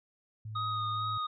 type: tone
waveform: sine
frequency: 108.3 Hz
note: A2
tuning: 27 cents flat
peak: -38 dBFS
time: 0.45-1.18 s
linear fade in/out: 5 ms
type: tone with vibrato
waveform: square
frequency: 1244.5 Hz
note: D#6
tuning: in tune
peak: -32 dBFS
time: 0.55-1.27 s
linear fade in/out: 10 ms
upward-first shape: sine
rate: 2.3 Hz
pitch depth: 19 cents each way
effects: resampled to 11025 Hz